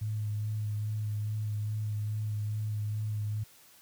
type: tone with vibrato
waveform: sine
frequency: 106.3 Hz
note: G#2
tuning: 41 cents sharp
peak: -30 dBFS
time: 0.01-3.44 s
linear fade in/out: 10 ms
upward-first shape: sine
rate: 2.4 Hz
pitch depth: 21 cents each way
effects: white hiss -58 dBFS RMS until 3.81 s